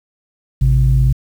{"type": "tone pair together", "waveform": "sine", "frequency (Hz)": [54.62, 130.81], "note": ["A1", "C3"], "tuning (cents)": [-12, 0], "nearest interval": "octave + minor third", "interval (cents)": 1512, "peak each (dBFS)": -11, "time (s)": [0.61, 1.13], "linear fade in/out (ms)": 10, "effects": ["tanh soft clip ceiling -3 dBFS", "7-bit"]}